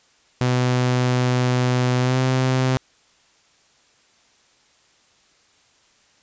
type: tone with pitch glide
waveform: sawtooth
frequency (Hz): 125.3 to 129.49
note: B2 to C3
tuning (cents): +25 to -18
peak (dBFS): -13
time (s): 0.41-2.77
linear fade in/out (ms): 0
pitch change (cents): +57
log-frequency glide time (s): 1.99-2.19
effects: white hiss -58 dBFS RMS until 6.22 s + resampled to 16000 Hz